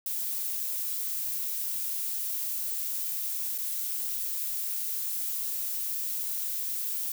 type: noise with dropouts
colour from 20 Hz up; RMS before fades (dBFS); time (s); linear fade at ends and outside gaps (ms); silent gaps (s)
violet; -32; 0.06-7.12; 2; 3.58-3.584
effects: none